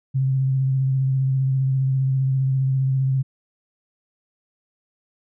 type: tone with vibrato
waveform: sine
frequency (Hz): 133.1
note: C3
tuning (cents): +30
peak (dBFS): -17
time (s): 0.14-3.23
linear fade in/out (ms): 20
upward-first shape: sine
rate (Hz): 15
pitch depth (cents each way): 22
effects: none